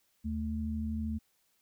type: tone pair together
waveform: sine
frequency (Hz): 77.5 / 219.9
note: D#2 / A3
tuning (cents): -6 / -1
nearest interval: octave + tritone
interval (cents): 1805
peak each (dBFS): -35 / -34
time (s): 0.24-1.19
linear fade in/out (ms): 20
effects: white hiss -73 dBFS RMS until 1.61 s